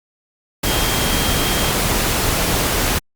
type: tone in noise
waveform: sine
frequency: 3214 Hz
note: G7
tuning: 43 cents sharp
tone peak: -27 dBFS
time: 0.66-1.72 s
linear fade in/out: 10 ms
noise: pink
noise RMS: -18 dBFS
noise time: 0.63-2.99 s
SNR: -12 dB
effects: Opus 48 kbps